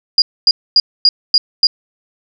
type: tone bursts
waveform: sine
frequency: 4853 Hz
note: D#8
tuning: 44 cents flat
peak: -5 dBFS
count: 6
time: 0.18-1.67 s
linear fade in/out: 2 ms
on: 40 ms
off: 250 ms
effects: none